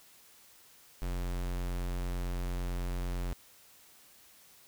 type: tone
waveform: square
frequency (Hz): 44.49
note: F1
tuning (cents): +33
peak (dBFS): -33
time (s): 1.02-3.33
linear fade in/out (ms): 0
effects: white hiss -59 dBFS RMS until 4.67 s